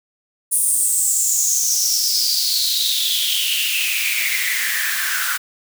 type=noise with high-pass filter sweep; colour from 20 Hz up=white; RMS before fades=-19 dBFS; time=0.51-5.38 s; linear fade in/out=20 ms; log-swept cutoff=9700 to 1400 Hz; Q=7.5; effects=none